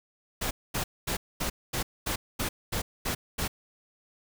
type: noise bursts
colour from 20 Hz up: pink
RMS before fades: -30 dBFS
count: 10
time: 0.41-3.48 s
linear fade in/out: 10 ms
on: 100 ms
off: 230 ms
effects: none